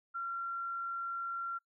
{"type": "tone", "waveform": "sine", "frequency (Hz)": 1371, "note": "F6", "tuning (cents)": -32, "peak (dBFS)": -35, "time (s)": [0.14, 1.59], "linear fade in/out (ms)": 20, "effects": ["noise-tail reverb RT60 0.1 s tail -26 dB re dry"]}